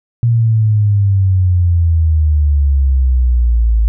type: exponential sweep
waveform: sine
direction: down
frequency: 119 to 54 Hz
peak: -8 dBFS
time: 0.23-3.88 s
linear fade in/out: 0 ms
effects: none